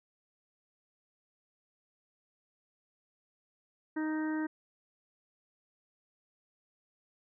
harmonic tone, 311.1 Hz, D#4, in tune, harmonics 1 / 2 / 3 / 4 / 5 / 6, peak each -31 / -47 / -44 / -51 / -44 / -46 dBFS, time 3.96-4.47 s, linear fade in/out 10 ms, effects none

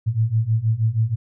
sine beating tone pair, 108.5 / 114.8 Hz, A2 / A#2, -24 / -26 cents, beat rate 6.3 Hz, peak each -21 / -19 dBFS, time 0.06-1.16 s, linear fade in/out 20 ms, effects none

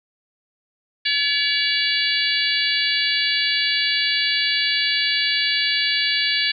harmonic tone, 570 Hz, C#5, 48 cents sharp, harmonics 3 / 4 / 5 / 6 / 7 / 8, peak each -25 / -25 / -25 / -25 / -25 / -25 dBFS, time 1.05-6.52 s, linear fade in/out 10 ms, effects none

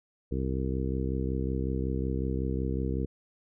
harmonic tone, 65.41 Hz, C2, in tune, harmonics 1 / 2 / 3 / 4 / 5 / 6 / 7, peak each -31 / -34 / -36 / -37 / -38 / -39 / -39 dBFS, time 0.31-3.06 s, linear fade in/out 10 ms, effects none

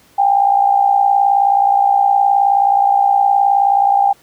sine tone with amplitude modulation, 798 Hz, G5, 31 cents sharp, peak -6 dBFS, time 0.18-4.13 s, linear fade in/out 10 ms, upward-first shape sine, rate 59.1 Hz, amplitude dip 70%, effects pink hiss -50 dBFS RMS until 4.22 s + high-pass 80 Hz 12 dB/octave

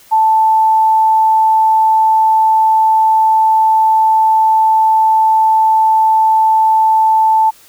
sine tone, 880 Hz, A5, in tune, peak -7 dBFS, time 0.11-7.51 s, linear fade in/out 20 ms, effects white hiss -44 dBFS RMS until 7.68 s

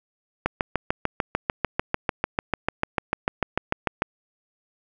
click train, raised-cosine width 0.5 ms, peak -6 dBFS, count 25, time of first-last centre 0.46-4.021 s, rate 6.74 Hz, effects none

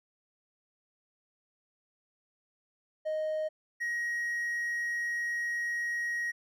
triangle tone pair in turn, 622.3 / 1890.8 Hz, D#5 / A#6, 0 / +24 cents, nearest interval octave + perfect fifth, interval 1924 cents, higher second, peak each -27 / -28 dBFS, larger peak first, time 3.05-3.49 / 3.8-6.32 s, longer second, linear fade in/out 20 ms, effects tanh soft clip ceiling -23 dBFS

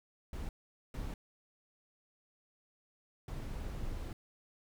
brown noise bursts at uneven times, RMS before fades -40 dBFS, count 3, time 0.33-0.49 / 0.94-1.14 / 3.28-4.13 s, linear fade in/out 2 ms, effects none

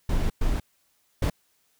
brown noise bursts at uneven times, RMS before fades -23 dBFS, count 3, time 0.09-0.3 / 0.41-0.6 / 1.22-1.3 s, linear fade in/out 5 ms, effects white hiss -68 dBFS RMS until 1.79 s

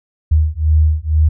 sine beating tone pair, 76.6 / 78.7 Hz, D#2 / D#2, -27 / +20 cents, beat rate 2.1 Hz, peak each -13 dBFS, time 0.31-1.29 s, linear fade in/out 10 ms, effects none

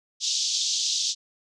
white band-pass noise, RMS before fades -26 dBFS, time 0.2-1.15 s, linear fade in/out 50 ms, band 3300 to 6600 Hz, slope 48 dB/octave, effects none

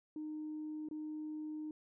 sine tone with dropouts, 307 Hz, D#4, 23 cents flat, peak -39 dBFS, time 0.16-1.71 s, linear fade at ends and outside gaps 2 ms, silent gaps 0.887-0.911 s, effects tanh soft clip ceiling -36 dBFS

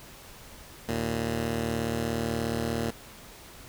10% pulse tone pair together, 76.81 / 115.2 Hz, D#2 / A#2, -22 / -20 cents, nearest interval perfect fifth, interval 702 cents, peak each -25 / -22 dBFS, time 0.88-2.91 s, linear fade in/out 10 ms, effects pink hiss -48 dBFS RMS until 3.68 s

